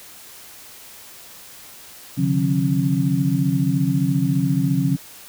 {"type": "tone cluster", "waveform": "sine", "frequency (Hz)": [135.8, 150.3, 179, 271.5], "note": ["C#3", "D3", "F3", "C#4"], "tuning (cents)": [-35, 40, 43, -36], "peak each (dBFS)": -22, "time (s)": [2.17, 4.97], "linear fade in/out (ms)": 20, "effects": ["white hiss -42 dBFS RMS until 5.28 s"]}